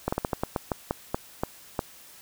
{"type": "slowing click train", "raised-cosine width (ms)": 1, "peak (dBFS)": -11, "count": 12, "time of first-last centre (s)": [0.08, 1.792], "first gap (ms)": 45, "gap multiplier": 1.23, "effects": ["white hiss -50 dBFS RMS until 2.21 s"]}